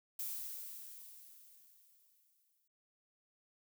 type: noise with exponential decay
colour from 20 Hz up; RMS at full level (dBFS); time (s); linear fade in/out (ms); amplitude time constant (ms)
violet; -40; 0.19-2.68; 5; 540
effects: none